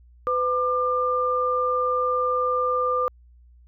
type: tone pair together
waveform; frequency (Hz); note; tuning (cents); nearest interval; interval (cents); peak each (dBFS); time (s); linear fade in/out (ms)
sine; 503.3 / 1197; B4 / D6; +33 / +33; octave + minor third; 1500; -24 / -22; 0.27-3.08; 0
effects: added 60 Hz sine -49 dBFS peak until 3.67 s